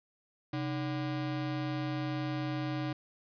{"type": "ring-modulated tone", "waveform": "square", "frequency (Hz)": 219.6, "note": "A3", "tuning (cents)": -3, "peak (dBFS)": -30, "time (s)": [0.53, 2.93], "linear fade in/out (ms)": 5, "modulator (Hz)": 87.5, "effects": ["resampled to 11025 Hz", "10-bit"]}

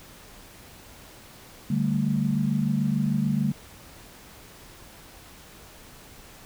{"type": "chord", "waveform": "sine", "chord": "D suspended fourth", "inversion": "none", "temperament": "equal with one note detuned", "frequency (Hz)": [146.83, 196, 222.8], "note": ["D3", "G3", "A3"], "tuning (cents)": [0, 0, 22], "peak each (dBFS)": -26, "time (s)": [1.7, 3.52], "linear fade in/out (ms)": 5, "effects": ["pink hiss -48 dBFS RMS until 6.45 s"]}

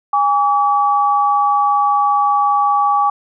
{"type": "tone pair together", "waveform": "sine", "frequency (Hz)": [818.8, 1144], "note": ["G#5", "D6"], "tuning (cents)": [-25, -46], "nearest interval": "tritone", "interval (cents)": 579, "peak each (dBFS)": -14, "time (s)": [0.13, 3.1], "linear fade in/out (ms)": 5, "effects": []}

